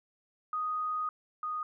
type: tone pair in turn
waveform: sine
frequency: 1244.5 / 1238.4 Hz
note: D#6 / D#6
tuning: 0 / -9 cents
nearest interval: unison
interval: 9 cents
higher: first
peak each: -30 / -32 dBFS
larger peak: first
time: 0.53-1.09 / 1.43-1.63 s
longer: first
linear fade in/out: 2 ms
effects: none